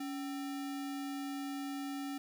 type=tone with sample-and-hold; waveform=sine; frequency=280 Hz; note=C#4; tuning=18 cents sharp; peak=-37 dBFS; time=0-2.18 s; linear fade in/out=5 ms; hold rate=1050 Hz; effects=none